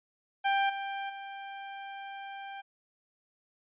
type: tone with level steps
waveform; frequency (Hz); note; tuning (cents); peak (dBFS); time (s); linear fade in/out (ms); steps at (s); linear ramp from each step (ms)
sawtooth; 789; G5; +11; -21 / -30 / -36; 0.44-2.62; 20; 0.69 / 1.09; 10
effects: resampled to 8000 Hz